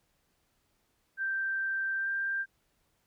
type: tone with pitch glide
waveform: sine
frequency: 1568 to 1584.4 Hz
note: G6 to G6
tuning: 0 to +18 cents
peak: -29 dBFS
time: 1.17-2.46 s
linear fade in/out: 50 ms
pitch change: +18 cents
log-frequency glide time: 1.97-2.09 s
effects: pink hiss -74 dBFS RMS until 3.06 s